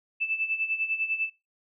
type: tone with tremolo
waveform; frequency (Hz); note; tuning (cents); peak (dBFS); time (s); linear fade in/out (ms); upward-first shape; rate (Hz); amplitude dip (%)
sine; 2637; E7; 0; -23; 0.2-1.3; 20; sine; 10; 75
effects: noise-tail reverb RT60 0.3 s tail -25 dB re dry